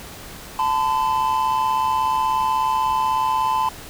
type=tone pair together; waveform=triangle; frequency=880 / 1016.4 Hz; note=A5 / B5; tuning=0 / +49 cents; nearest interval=major second; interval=249 cents; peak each=-19 / -18 dBFS; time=0.59-3.69 s; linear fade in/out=2 ms; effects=pink hiss -38 dBFS RMS until 3.89 s